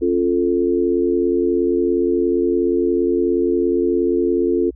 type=chord; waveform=sine; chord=Db augmented; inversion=none; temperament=equal with one note detuned; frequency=272.1 / 349.2 / 440 Hz; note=Db4 / F4 / A4; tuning=-32 / 0 / 0 cents; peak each=-21 / -17 / -20 dBFS; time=0.01-4.71 s; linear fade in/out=20 ms; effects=added 60 Hz sine -38 dBFS peak until 4.75 s